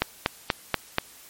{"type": "click train", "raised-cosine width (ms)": 0.3, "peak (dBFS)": -4, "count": 5, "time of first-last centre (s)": [0.02, 0.984], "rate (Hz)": 4.15, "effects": ["white hiss -49 dBFS RMS until 1.29 s", "MP3 64 kbps"]}